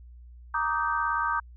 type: chord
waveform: sine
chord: Eb major seventh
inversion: second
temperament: just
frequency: 933.4 / 1166.7 / 1244.5 / 1555.6 Hz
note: Bb5 / D6 / Eb6 / G6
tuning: +2 / -12 / 0 / -14 cents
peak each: -30 dBFS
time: 0.54-1.4 s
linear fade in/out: 5 ms
effects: added 60 Hz sine -45 dBFS peak until 1.56 s